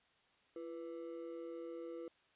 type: ring-modulated tone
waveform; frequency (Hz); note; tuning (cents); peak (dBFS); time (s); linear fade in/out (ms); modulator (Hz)
triangle; 415.3; G#4; 0; -39; 0.56-2.08; 2; 76.6
effects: white hiss -72 dBFS RMS until 2.35 s + resampled to 8000 Hz